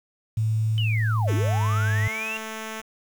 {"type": "tone with pitch glide", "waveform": "sine", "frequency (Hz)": [109.9, 104.45], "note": ["A2", "G#2"], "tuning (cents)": [-2, 10], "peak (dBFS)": -20, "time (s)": [0.37, 2.08], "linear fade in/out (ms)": 5, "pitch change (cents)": -88, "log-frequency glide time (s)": [1.19, 1.26]}
{"type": "linear two-way sweep", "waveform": "sine", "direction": "down then up", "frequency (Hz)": [3046, 259.9, 2786], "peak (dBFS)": -28, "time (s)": [0.78, 2.37], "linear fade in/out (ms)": 0, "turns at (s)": 1.34}
{"type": "tone", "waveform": "5% pulse", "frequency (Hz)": 220, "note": "A3", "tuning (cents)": 0, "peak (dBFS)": -21, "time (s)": [1.27, 2.82], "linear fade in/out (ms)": 20}
{"effects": ["8-bit"]}